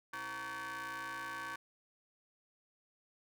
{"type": "ring-modulated tone", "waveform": "30% pulse", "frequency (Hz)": 200.1, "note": "G3", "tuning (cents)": 36, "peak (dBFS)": -35, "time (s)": [0.13, 1.56], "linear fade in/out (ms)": 5, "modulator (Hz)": 1330, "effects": []}